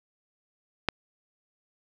click, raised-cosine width 0.3 ms, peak -7 dBFS, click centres 0.887 s, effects none

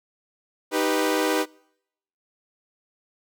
sawtooth chord, Eb augmented, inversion none, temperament equal, 311.1 / 392 / 493.9 Hz, Eb4 / G4 / B4, 0 / 0 / 0 cents, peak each -21 / -22 / -21 dBFS, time 0.71-1.46 s, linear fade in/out 50 ms, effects noise-tail reverb RT60 0.8 s tail -26 dB re dry

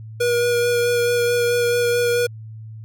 square tone with vibrato, 480 Hz, B4, 49 cents flat, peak -17 dBFS, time 0.2-2.27 s, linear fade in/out 10 ms, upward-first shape sine, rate 4.6 Hz, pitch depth 12 cents each way, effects added 110 Hz sine -33 dBFS peak until 2.84 s

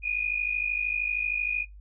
sine tone pair together, 2436 / 2489 Hz, D#7 / D#7, -37 / 0 cents, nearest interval unison, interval 37 cents, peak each -28 / -29 dBFS, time 0.02-1.66 s, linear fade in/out 50 ms, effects noise-tail reverb RT60 0.2 s tail -25 dB re dry + added 50 Hz sine -44 dBFS peak until 1.8 s

